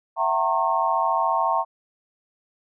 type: tone cluster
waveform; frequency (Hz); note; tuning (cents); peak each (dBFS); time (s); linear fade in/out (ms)
sine; 666 / 760 / 917 / 1082; E5 / F#5 / A#5 / C#6; +18 / +46 / -29 / -42; -26 / -26 / -23 / -24; 0.16-1.65; 50
effects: none